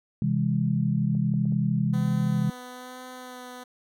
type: chord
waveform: sine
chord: C augmented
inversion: none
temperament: just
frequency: 130.81 / 163.52 / 204.4 Hz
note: C3 / E3 / G#3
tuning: 0 / -14 / -27 cents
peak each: -26 dBFS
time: 0.22-2.5 s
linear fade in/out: 2 ms
type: clicks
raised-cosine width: 2 ms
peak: -32 dBFS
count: 4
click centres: 1.151 / 1.339 / 1.455 / 1.523 s
type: tone with vibrato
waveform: 10% pulse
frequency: 251.7 Hz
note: B3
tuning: 33 cents sharp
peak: -31 dBFS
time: 1.93-3.64 s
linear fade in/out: 10 ms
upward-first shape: sine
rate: 1.1 Hz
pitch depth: 16 cents each way
effects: none